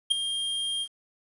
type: tone with ADSR envelope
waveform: square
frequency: 3212 Hz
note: G7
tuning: 41 cents sharp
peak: -17 dBFS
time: 0.1-0.88 s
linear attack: 17 ms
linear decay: 6 ms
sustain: -11 dB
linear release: 62 ms
effects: resampled to 24000 Hz + 9-bit